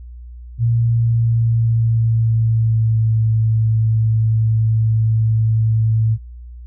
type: tone with pitch glide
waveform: sine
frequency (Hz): 116.54 to 111.21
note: A#2 to A2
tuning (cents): 0 to +19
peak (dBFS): -12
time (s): 0.58-6.18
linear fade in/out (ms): 50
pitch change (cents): -81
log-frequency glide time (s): 0.71-3.17
effects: added 60 Hz sine -32 dBFS peak until 6.66 s